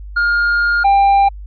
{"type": "tone pair in turn", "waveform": "triangle", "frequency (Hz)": [1415, 794.1], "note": ["F6", "G5"], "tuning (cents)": [22, 22], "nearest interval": "minor seventh", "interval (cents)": 1000, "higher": "first", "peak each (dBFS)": [-10, -6], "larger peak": "second", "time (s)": [[0.16, 0.84], [0.84, 1.29]], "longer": "first", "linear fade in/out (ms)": 10, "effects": ["added 50 Hz sine -28 dBFS peak until 1.46 s", "resampled to 11025 Hz"]}